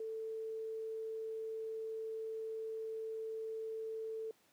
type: tone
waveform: sine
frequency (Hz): 443.4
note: A4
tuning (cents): +13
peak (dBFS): -39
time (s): 0-4.31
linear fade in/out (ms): 2
effects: pink hiss -70 dBFS RMS until 4.52 s + high-pass 200 Hz 12 dB/octave